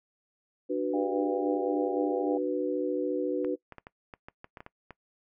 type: chord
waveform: sine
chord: B minor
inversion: first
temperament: just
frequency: 296.3 / 370.4 / 493.9 Hz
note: D4 / F#4 / B4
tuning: +15 / +2 / 0 cents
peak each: -31 dBFS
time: 0.69-3.56 s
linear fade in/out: 20 ms
type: harmonic tone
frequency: 100 Hz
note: G2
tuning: 35 cents sharp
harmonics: 3 / 4 / 5 / 6 / 7 / 8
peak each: -36 / -37 / -39 / -40 / -38 / -38 dBFS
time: 0.93-2.38 s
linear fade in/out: 10 ms
type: clicks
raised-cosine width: 0.5 ms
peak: -28 dBFS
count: 11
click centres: 3.447 / 3.723 / 3.783 / 3.869 / 4.138 / 4.285 / 4.444 / 4.572 / 4.605 / 4.664 / 4.907 s
effects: noise-tail reverb RT60 0.1 s tail -21 dB re dry